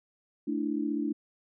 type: chord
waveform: sine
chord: A suspended fourth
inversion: none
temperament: equal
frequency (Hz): 220 / 293.7 / 329.6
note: A3 / D4 / E4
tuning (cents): 0 / 0 / 0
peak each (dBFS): -34 / -30 / -34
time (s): 0.47-1.13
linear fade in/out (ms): 10
effects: none